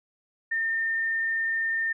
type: tone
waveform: sine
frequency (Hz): 1812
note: A#6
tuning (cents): -50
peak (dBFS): -24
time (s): 0.51-1.93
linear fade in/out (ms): 10
effects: none